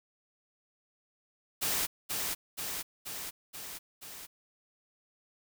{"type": "noise with echo", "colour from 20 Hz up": "white", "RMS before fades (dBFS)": -31, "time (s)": [1.61, 1.87], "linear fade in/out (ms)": 20, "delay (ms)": 480, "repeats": 5, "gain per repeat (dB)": -3, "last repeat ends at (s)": 4.27, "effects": []}